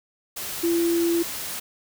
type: tone in noise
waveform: sine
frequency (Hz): 338.9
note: E4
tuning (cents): +48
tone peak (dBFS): -19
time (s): 0.63-1.23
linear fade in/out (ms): 10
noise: white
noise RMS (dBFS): -32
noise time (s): 0.36-1.6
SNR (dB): +10
effects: none